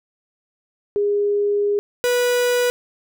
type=tone pair in turn; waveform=sine / 45% pulse; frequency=409.3 / 490 Hz; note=G#4 / B4; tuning=-25 / -14 cents; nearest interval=minor third; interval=311 cents; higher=second; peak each=-16 dBFS; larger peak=neither; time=0.96-1.79 / 2.04-2.7 s; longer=first; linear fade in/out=0 ms; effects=none